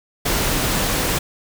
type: noise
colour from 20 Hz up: pink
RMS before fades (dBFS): -20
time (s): 0.25-1.19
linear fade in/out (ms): 10
effects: none